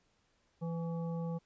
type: harmonic tone with a mistuned harmonic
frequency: 167.2 Hz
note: E3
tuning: 25 cents sharp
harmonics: 1 / 3 / 5 / 7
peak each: -35 / -43 / -50 / -55 dBFS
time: 0.61-1.39 s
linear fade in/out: 20 ms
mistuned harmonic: 7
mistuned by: -51 cents
effects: pink hiss -74 dBFS RMS until 1.45 s + resampled to 16000 Hz